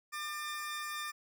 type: tone pair together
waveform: sawtooth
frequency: 1199 / 1796.5 Hz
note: D6 / A6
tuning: +36 / +36 cents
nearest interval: perfect fifth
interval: 700 cents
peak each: -36 / -38 dBFS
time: 0.12-1.12 s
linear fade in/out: 20 ms
effects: none